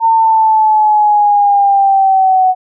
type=linear sweep; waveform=sine; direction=down; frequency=910 to 740 Hz; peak=-6 dBFS; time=0-2.55 s; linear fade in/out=50 ms; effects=none